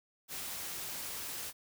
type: noise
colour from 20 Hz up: white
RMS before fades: -41 dBFS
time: 0.28-1.53 s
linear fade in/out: 50 ms
effects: none